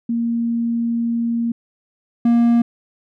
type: tone pair in turn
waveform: sine / triangle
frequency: 233.1 / 235.3 Hz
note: A#3 / A#3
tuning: 0 / +16 cents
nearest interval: unison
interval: 16 cents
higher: second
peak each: -17 / -9 dBFS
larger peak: second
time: 0.09-1.52 / 2.25-2.62 s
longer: first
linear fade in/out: 5 ms
effects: none